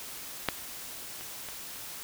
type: clicks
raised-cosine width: 0.3 ms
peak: -9 / -27 / -24 dBFS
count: 3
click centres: 0.487 / 1.21 / 1.487 s
effects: white hiss -42 dBFS RMS until 2.03 s